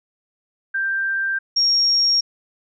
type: tone pair in turn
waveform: sine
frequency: 1577 / 5570 Hz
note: G6 / F8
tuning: +10 / -5 cents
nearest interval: octave + minor seventh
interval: 2185 cents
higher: second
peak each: -19 / -14 dBFS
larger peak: second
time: 0.74-1.39 / 1.56-2.21 s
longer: neither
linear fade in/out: 10 ms
effects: none